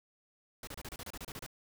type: noise bursts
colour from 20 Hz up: pink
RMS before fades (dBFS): -44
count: 12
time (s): 0.63-1.464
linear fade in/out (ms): 2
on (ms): 42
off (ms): 30
effects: none